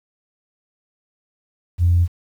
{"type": "tone", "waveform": "sine", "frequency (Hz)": 86.8, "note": "F2", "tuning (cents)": -10, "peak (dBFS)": -11, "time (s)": [1.78, 2.08], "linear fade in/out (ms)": 50, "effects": ["tanh soft clip ceiling -7 dBFS", "8-bit"]}